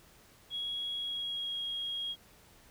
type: tone with pitch glide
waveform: sine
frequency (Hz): 3322 to 3278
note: G#7 to G#7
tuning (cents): 0 to -23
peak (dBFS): -33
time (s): 0.5-2.16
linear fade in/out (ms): 50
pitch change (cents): -23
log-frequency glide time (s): 0.95-1.64
effects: tanh soft clip ceiling -29 dBFS + pink hiss -60 dBFS RMS until 2.7 s